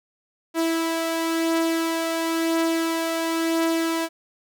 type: beating tone pair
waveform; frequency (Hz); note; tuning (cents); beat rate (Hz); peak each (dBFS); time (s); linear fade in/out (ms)
sawtooth; 328.4 / 329.37; E4 / E4; -6 / -1; 0.97; -18 / -26; 0.54-4.09; 50
effects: none